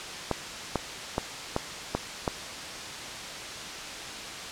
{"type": "clicks", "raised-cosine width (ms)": 1, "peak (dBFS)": -11, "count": 6, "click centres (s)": [0.313, 0.757, 1.181, 1.564, 1.95, 2.278], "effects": ["white hiss -37 dBFS RMS until 4.51 s", "low-pass 6000 Hz 12 dB/octave"]}